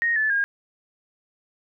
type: tone with pitch steps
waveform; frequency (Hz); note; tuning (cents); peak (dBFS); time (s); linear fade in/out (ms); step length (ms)
sine; 1864.7 / 1739.8 / 1623.3; A#6 / A6 / G#6; 0 / -20 / -40; -19; 0.02-0.44; 0; 140
effects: none